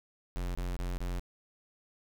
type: tone bursts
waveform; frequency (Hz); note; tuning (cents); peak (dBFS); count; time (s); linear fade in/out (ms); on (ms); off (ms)
square; 44.56; F1; +36; -33; 4; 0.36-1.195; 0; 190; 25
effects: 12-bit